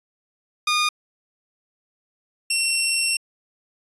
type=tone pair in turn; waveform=15% pulse; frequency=1221 / 2721 Hz; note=D#6 / F7; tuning=-33 / -46 cents; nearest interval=octave + major second; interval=1387 cents; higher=second; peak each=-12 dBFS; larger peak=neither; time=0.67-0.89 / 2.5-3.17 s; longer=second; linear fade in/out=5 ms; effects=resampled to 24000 Hz